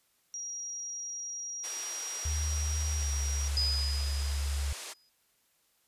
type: tone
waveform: sine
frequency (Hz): 5710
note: F8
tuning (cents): +37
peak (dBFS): -36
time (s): 0.34-3.48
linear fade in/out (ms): 0
type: band-pass noise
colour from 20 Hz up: white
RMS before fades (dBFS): -43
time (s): 1.63-4.94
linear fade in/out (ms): 20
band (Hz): 360 to 9400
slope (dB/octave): 24
type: tone with pitch glide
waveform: sine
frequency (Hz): 75.2 to 70.57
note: D2 to C#2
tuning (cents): +42 to +32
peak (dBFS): -29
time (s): 2.25-4.73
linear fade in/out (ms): 5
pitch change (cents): -110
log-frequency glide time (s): 2.97-3.07
type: tone with exponential decay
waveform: sine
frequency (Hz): 4978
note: D#8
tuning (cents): 0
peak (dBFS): -26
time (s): 3.57-5.09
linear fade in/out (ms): 0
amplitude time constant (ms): 330
effects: white hiss -71 dBFS RMS until 5.87 s + resampled to 32000 Hz